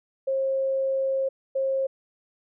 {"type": "tone bursts at uneven times", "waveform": "sine", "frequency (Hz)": 536, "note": "C5", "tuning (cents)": 42, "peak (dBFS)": -22, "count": 2, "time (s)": [[0.27, 1.29], [1.55, 1.87]], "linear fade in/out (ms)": 10, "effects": []}